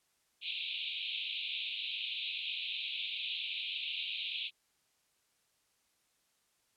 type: band-pass noise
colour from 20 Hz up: white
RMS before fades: -39 dBFS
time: 0.41-4.51 s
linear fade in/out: 50 ms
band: 2400 to 3900 Hz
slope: 96 dB/octave
effects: white hiss -75 dBFS RMS until 6.76 s + low-pass 11000 Hz 12 dB/octave